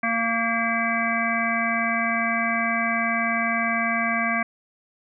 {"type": "harmonic tone with a mistuned harmonic", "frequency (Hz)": 229.9, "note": "A#3", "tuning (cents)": -24, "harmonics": [1, 3, 5, 7, 9, 10], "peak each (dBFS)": [-28, -28, -28, -28, -28, -28], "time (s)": [0.03, 4.43], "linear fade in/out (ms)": 5, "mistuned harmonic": 9, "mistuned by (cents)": -32, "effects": []}